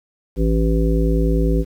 harmonic tone, 55 Hz, A1, in tune, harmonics 1 / 3 / 5 / 7 / 9, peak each -16 / -21 / -23 / -24 / -26 dBFS, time 0.36-1.65 s, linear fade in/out 50 ms, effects 8-bit

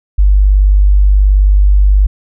sine tone, 49.35 Hz, G1, 12 cents sharp, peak -4 dBFS, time 0.18-2.07 s, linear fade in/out 10 ms, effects none

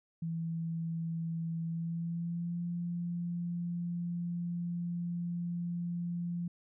sine tone with pitch glide, 165 to 173 Hz, E3 to F3, +2 to -16 cents, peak -33 dBFS, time 0.22-6.48 s, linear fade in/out 5 ms, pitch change +82 cents, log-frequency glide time 1.65-2.62 s, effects none

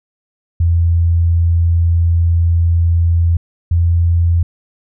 sine tone pair in turn, 84.5 / 85.04 Hz, E2 / F2, +43 / -46 cents, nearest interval unison, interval 11 cents, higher second, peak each -9 dBFS, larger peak neither, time 0.6-3.37 / 3.71-4.43 s, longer first, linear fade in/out 5 ms, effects none

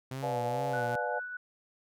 sawtooth tone with vibrato, 127.4 Hz, C3, 46 cents flat, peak -32 dBFS, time 0.11-0.96 s, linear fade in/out 5 ms, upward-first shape sine, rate 2.3 Hz, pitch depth 110 cents each way
sine chord, B diminished seventh, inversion none, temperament just, 493.9 / 592.7 / 711.2 / 853.4 Hz, B4 / D5 / F5 / Ab5, 0 / +16 / +31 / +47 cents, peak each -36 dBFS, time 0.22-1.2 s, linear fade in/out 20 ms
sine tone with tremolo, 1480 Hz, F#6, in tune, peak -34 dBFS, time 0.73-1.37 s, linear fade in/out 5 ms, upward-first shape triangle, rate 4.9 Hz, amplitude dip 45%
effects none

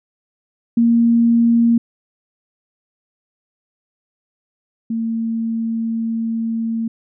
sine tone pair in turn, 233.1 / 227 Hz, A#3 / A#3, 0 / -46 cents, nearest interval unison, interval 46 cents, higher first, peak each -10 / -18 dBFS, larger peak first, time 0.77-1.78 / 4.9-6.88 s, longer second, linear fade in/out 5 ms, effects none

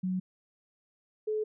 sine tone pair in turn, 185 / 429.5 Hz, F#3 / A4, 0 / -42 cents, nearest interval octave + minor third, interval 1458 cents, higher second, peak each -28 dBFS, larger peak neither, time 0.03-0.2 / 1.27-1.44 s, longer neither, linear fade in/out 10 ms, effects none

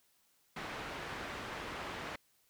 white low-pass noise, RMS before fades -43 dBFS, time 0.56-2.16 s, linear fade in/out 5 ms, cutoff 1900 Hz, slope 12 dB/octave, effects white hiss -72 dBFS RMS until 2.49 s

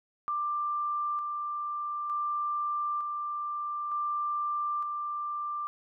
sine tone with tremolo, 1184 Hz, D6, 14 cents sharp, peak -28 dBFS, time 0.28-5.67 s, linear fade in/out 0 ms, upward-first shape square, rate 0.55 Hz, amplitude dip 30%, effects none

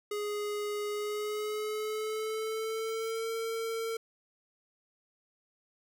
square tone with pitch glide, 415.3 to 452.9 Hz, G#4 to A#4, 0 to -50 cents, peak -33 dBFS, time 0.11-3.97 s, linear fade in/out 5 ms, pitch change +150 cents, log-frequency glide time 0.89-3.31 s, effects none

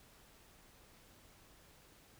silence, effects pink hiss -63 dBFS RMS until 2.19 s

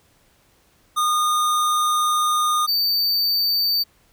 square tone pair in turn, 1223 / 4592 Hz, D#6 / D8, -30 / -40 cents, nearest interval octave + major seventh, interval 2290 cents, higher second, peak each -18 dBFS, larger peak neither, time 0.96-2.67 / 2.67-3.84 s, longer first, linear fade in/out 20 ms, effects pink hiss -59 dBFS RMS until 4.12 s

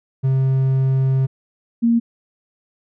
triangle / sine tone pair in turn, 132.9 / 232.9 Hz, C3 / A#3, +27 / -1 cents, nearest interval minor seventh, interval 972 cents, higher second, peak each -12 dBFS, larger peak neither, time 0.23-1.27 / 1.82-2 s, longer first, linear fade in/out 20 ms, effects none

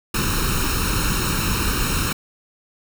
pink noise with comb filter, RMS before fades -21 dBFS, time 0.14-2.13 s, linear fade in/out 5 ms, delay 0.74 ms, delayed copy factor +0.8, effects none

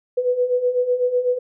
sine beating tone pair, 490.1 / 498.1 Hz, B4 / B4, -13 / +15 cents, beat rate 8 Hz, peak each -23 / -18 dBFS, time 0.17-1.39 s, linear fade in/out 10 ms, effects none

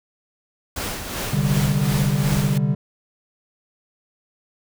pink noise with tremolo, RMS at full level -26 dBFS, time 0.76-2.58 s, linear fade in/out 5 ms, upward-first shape sine, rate 2.7 Hz, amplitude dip 50%
triangle chord, C suspended second, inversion none, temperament equal, 130.81 / 146.83 / 196 Hz, C3 / D3 / G3, 0 / 0 / 0 cents, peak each -21 / -18 / -21 dBFS, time 1.33-2.75 s, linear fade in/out 5 ms
effects none

